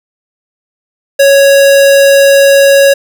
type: tone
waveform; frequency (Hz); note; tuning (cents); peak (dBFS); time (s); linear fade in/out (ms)
square; 554.4; C#5; 0; -3; 1.19-2.94; 10
effects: none